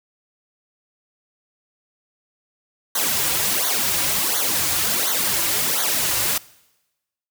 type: noise with flanger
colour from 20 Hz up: white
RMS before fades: -21 dBFS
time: 2.95-6.38 s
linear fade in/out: 5 ms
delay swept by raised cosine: 0.38 to 4.68 ms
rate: 1.4 Hz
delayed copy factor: -0.95
effects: noise-tail reverb RT60 1.0 s tail -22 dB re dry